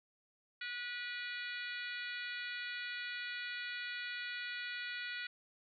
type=harmonic tone; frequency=486.8 Hz; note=B4; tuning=25 cents flat; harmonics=3 / 4 / 5 / 6 / 7 / 8 / 9; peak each=-44 / -45 / -47 / -53 / -51 / -51 / -52 dBFS; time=0.61-5.27 s; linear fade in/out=5 ms; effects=none